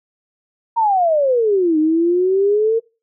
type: exponential two-way sweep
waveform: sine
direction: down then up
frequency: 945 to 305.6 to 460.6 Hz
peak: -12 dBFS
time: 0.76-2.8 s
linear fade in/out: 20 ms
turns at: 1.78 s
effects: noise-tail reverb RT60 0.3 s tail -22 dB re dry